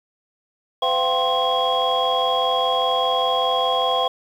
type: tone cluster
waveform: sine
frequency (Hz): 510 / 690 / 775 / 1053 / 3303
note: C5 / F5 / G5 / C6 / G#7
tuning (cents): -44 / -21 / -20 / +11 / -10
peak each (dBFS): -23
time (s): 0.82-4.08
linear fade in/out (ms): 5
effects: tanh soft clip ceiling -10 dBFS + 8-bit